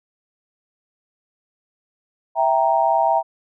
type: chord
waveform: sine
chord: E diminished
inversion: none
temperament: equal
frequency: 659.3 / 784 / 932.3 Hz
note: E5 / G5 / Bb5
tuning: 0 / 0 / 0 cents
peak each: -19 dBFS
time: 2.35-3.23 s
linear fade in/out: 50 ms
effects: none